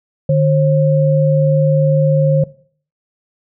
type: tone pair together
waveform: sine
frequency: 150.41 / 536 Hz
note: D3 / C5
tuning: +42 / +42 cents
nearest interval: octave + minor seventh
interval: 2200 cents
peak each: -11 / -14 dBFS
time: 0.29-2.44 s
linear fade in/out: 5 ms
effects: noise-tail reverb RT60 0.5 s tail -19 dB re dry